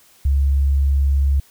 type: tone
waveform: sine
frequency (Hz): 69.3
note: C#2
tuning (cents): 0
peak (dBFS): -13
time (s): 0.25-1.4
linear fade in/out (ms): 5
effects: white hiss -52 dBFS RMS until 1.5 s